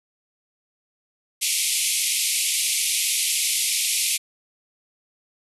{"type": "band-pass noise", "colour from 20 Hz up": "white", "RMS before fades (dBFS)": -23, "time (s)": [1.41, 4.18], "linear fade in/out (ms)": 20, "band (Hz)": [2100, 12000], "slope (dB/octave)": 96, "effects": []}